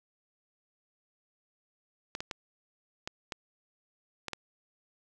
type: clicks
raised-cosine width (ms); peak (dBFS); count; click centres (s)
0.2; -18; 7; 2.151 / 2.205 / 2.312 / 3.075 / 3.322 / 4.283 / 4.333
effects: none